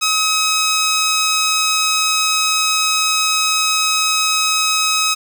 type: tone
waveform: 10% pulse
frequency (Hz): 1274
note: D#6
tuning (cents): +41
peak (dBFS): -6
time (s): 0.01-5.15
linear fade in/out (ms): 20
effects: none